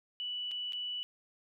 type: tone with dropouts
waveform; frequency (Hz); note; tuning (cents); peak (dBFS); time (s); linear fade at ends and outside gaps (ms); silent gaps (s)
sine; 2960; F#7; 0; -35; 0.2-1.03; 0; 0.512-0.516 / 0.723-0.732
effects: none